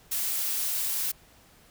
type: noise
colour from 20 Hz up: blue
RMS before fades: -29 dBFS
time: 0.11-1.12 s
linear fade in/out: 10 ms
effects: pink hiss -57 dBFS RMS until 1.7 s